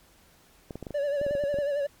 clicks, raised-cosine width 2 ms, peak -23 dBFS, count 12, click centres 0.708 / 0.756 / 0.827 / 0.868 / 0.907 / 1.214 / 1.265 / 1.31 / 1.352 / 1.438 / 1.542 / 1.587 s
triangle tone with vibrato, 572 Hz, D5, 46 cents flat, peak -23 dBFS, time 0.94-1.87 s, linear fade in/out 10 ms, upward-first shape sine, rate 11 Hz, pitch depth 55 cents each way
effects pink hiss -59 dBFS RMS until 2 s + MP3 96 kbps

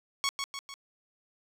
10% pulse tone with echo, 1108.7 Hz, C#6, in tune, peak -18 dBFS, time 0.24-0.29 s, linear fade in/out 0 ms, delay 150 ms, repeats 3, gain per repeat -5 dB, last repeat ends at 0.74 s, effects low-pass 12000 Hz 12 dB/octave + 10-bit

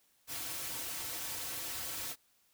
white noise with comb filter, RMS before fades -40 dBFS, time 0.27-2.16 s, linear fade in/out 50 ms, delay 4.9 ms, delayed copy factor -0.8, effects white hiss -71 dBFS RMS until 2.53 s

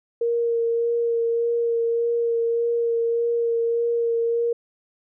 sine tone with vibrato, 466.2 Hz, A#4, in tune, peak -19 dBFS, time 0.21-4.53 s, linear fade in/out 5 ms, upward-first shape sine, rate 1.7 Hz, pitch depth 14 cents each way, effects none

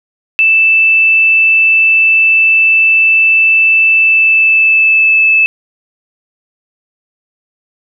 sine tone with pitch glide, 2643 to 2619 Hz, E7 to E7, +4 to -12 cents, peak -5 dBFS, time 0.39-5.46 s, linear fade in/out 0 ms, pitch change -16 cents, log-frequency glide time 3.95-5.22 s, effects none

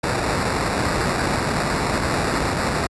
pink noise with sample-and-hold, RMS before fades -21 dBFS, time 0.03-2.87 s, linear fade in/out 10 ms, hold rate 3150 Hz, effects high-pass 60 Hz 12 dB/octave + resampled to 24000 Hz

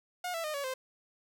sawtooth tone with pitch steps, 719 / 663.1 / 611.6 / 564.1 / 520.3 Hz, F#5 / E5 / D#5 / C#5 / C5, -50 / +10 / -30 / +30 / -10 cents, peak -30 dBFS, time 0.24-0.74 s, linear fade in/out 5 ms, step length 100 ms, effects none

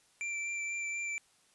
square tone with vibrato, 2349 Hz, D7, in tune, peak -35 dBFS, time 0.21-1.18 s, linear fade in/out 0 ms, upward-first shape sine, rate 4.1 Hz, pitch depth 13 cents each way, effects white hiss -67 dBFS RMS until 1.54 s + resampled to 24000 Hz

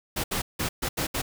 pink noise bursts at uneven times, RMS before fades -28 dBFS, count 6, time 0.16-0.24 / 0.31-0.42 / 0.59-0.69 / 0.82-0.89 / 0.97-1.07 / 1.14-1.22 s, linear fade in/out 10 ms, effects none

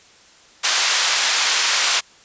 white band-pass noise, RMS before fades -18 dBFS, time 0.63-2.01 s, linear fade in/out 20 ms, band 940 to 6500 Hz, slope 12 dB/octave, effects white hiss -49 dBFS RMS until 2.24 s + resampled to 16000 Hz

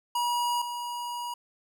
square tone pair in turn, 962 / 962 Hz, B5 / B5, -46 / -46 cents, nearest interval unison, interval 0 cents, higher neither, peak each -26 / -33 dBFS, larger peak first, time 0.15-0.62 / 0.62-1.34 s, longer second, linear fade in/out 5 ms, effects none

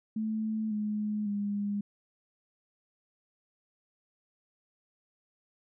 sine tone with pitch steps, 218.3 / 210.9 / 203.7 Hz, A3 / G#3 / G#3, -13 / +27 / -33 cents, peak -29 dBFS, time 0.16-1.81 s, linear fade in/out 5 ms, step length 550 ms, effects none

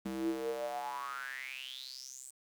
square tone with high-pass filter sweep, 65.41 Hz, C2, in tune, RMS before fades -40 dBFS, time 0.05-2.31 s, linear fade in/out 10 ms, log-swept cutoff 230 to 8500 Hz, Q 9.4, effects 10-bit

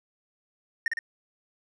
triangle tone with echo, 1838 Hz, A#6, 25 cents flat, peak -21 dBFS, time 0.86-0.88 s, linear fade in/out 2 ms, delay 55 ms, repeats 2, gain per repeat -3 dB, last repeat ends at 0.99 s, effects resampled to 22050 Hz

